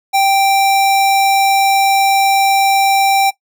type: tone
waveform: square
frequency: 784 Hz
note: G5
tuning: in tune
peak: -10 dBFS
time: 0.13-3.31 s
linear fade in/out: 20 ms
effects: noise-tail reverb RT60 0.1 s tail -18 dB re dry